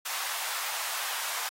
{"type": "high-pass noise", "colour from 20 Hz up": "pink", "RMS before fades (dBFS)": -34, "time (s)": [0.05, 1.49], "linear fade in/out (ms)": 10, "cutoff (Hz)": 810, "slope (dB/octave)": 24, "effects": ["AAC 48 kbps"]}